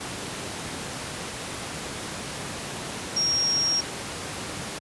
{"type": "tone in noise", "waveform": "sine", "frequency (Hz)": 5588, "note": "F8", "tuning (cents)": 0, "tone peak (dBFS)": -21, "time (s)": [3.16, 3.81], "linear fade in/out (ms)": 10, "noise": "pink", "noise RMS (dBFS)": -33, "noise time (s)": [0, 4.79], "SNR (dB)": 9, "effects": ["high-pass 100 Hz 12 dB/octave", "resampled to 24000 Hz"]}